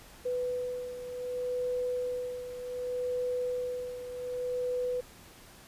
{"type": "beating tone pair", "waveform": "sine", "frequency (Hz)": [496.7, 497.36], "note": ["B4", "B4"], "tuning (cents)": [10, 12], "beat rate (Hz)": 0.66, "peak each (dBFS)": [-32, -38], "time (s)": [0.25, 5.01], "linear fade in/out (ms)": 10, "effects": ["pink hiss -53 dBFS RMS until 5.67 s", "resampled to 32000 Hz"]}